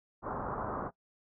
white low-pass noise, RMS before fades -37 dBFS, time 0.22-0.91 s, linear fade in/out 50 ms, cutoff 1300 Hz, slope 48 dB/octave, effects noise-tail reverb RT60 0.1 s tail -20 dB re dry

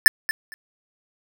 square tone with echo, 1760 Hz, A6, in tune, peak -7 dBFS, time 0.06-0.08 s, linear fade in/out 0 ms, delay 230 ms, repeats 2, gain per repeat -15 dB, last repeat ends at 0.54 s, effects none

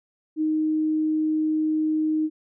sine tone, 311.1 Hz, D#4, in tune, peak -20 dBFS, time 0.36-2.3 s, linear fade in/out 50 ms, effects none

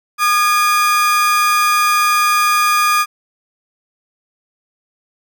35% pulse tone pair together, 1218.1 / 1670 Hz, D#6 / G#6, -37 / +9 cents, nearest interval perfect fourth, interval 546 cents, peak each -10 / -20 dBFS, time 0.18-3.06 s, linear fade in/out 50 ms, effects none

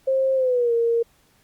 sine tone with pitch glide, 531 to 464.9 Hz, C5 to A#4, +25 to -5 cents, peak -17 dBFS, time 0.07-1.03 s, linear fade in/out 10 ms, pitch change -230 cents, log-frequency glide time 0.35-0.73 s, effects pink hiss -60 dBFS RMS until 1.43 s + Opus 48 kbps

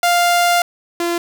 sawtooth tone pair in turn, 699 / 343.3 Hz, F5 / F4, +1 / -30 cents, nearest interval octave, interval 1231 cents, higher first, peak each -8 / -13 dBFS, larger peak first, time 0.03-0.62 / 1-1.18 s, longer first, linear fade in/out 2 ms, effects none

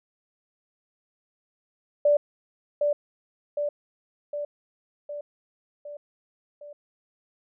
sine tone with echo, 585 Hz, D5, 7 cents flat, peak -16 dBFS, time 2.05-2.17 s, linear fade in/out 5 ms, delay 760 ms, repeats 6, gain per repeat -4 dB, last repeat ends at 6.73 s, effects none

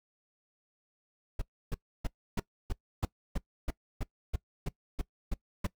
brown noise bursts, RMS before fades -30 dBFS, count 14, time 1.39-5.668 s, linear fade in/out 5 ms, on 27 ms, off 300 ms, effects noise-tail reverb RT60 0.1 s tail -21 dB re dry

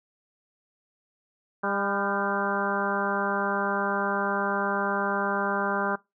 harmonic tone with a mistuned harmonic, 200 Hz, G3, 35 cents sharp, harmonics 1 / 2 / 3 / 4 / 5 / 6 / 7 / 8, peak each -33 / -33 / -33 / -33 / -33 / -33 / -33 / -33 dBFS, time 1.63-5.96 s, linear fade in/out 10 ms, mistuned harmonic 8, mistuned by -53 cents, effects noise-tail reverb RT60 0.2 s tail -21 dB re dry

